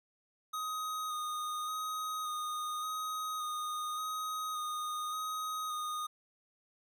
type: tone with vibrato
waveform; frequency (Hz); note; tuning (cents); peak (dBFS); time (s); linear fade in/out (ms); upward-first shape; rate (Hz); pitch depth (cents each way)
square; 1244.5; D#6; 0; -36; 0.53-6.07; 10; square; 0.87; 16
effects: none